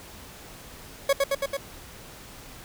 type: tone with echo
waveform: 40% pulse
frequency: 554.4 Hz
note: C#5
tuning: in tune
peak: -17 dBFS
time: 1.09-1.13 s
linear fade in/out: 5 ms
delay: 110 ms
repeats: 4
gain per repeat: -2 dB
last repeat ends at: 1.57 s
effects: pink hiss -45 dBFS RMS until 2.64 s